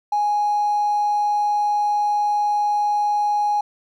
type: tone with hard clipping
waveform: triangle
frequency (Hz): 830.6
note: G#5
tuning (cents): 0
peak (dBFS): -17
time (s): 0.12-3.61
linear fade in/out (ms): 5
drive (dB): 3
effects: none